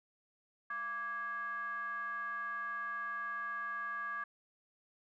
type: ring-modulated tone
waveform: triangle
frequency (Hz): 242.7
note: B3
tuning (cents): -30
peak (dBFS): -32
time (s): 0.7-4.24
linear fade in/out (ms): 5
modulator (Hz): 1410
effects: none